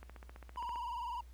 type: click train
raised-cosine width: 0.5 ms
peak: -36 dBFS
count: 12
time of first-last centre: 0.03-0.758 s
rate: 15.1 Hz
type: tone with vibrato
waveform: triangle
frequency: 961 Hz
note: B5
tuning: 48 cents flat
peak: -36 dBFS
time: 0.57-1.21 s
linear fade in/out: 5 ms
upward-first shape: triangle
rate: 20 Hz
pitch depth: 100 cents each way
effects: added 60 Hz sine -51 dBFS peak until 1.33 s + pink hiss -68 dBFS RMS until 1.33 s